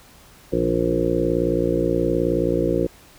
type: harmonic tone with a mistuned harmonic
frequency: 58.9 Hz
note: A#1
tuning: 19 cents sharp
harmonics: 1 / 2 / 3 / 4 / 5 / 6 / 7 / 8 / 9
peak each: -30 / -31 / -27 / -34 / -25 / -23 / -32 / -24 / -26 dBFS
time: 0.52-2.87 s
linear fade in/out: 10 ms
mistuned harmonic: 3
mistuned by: -35 cents
effects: pink hiss -49 dBFS RMS until 3.18 s